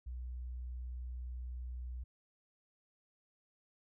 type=tone; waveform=sine; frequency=61.74 Hz; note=B1; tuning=in tune; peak=-40 dBFS; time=0.06-2.04 s; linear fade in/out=10 ms; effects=none